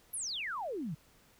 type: exponential sweep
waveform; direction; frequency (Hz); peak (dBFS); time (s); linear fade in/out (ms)
sine; down; 11860 to 138.2; -35; 0.13-0.95; 10
effects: pink hiss -64 dBFS RMS until 1.39 s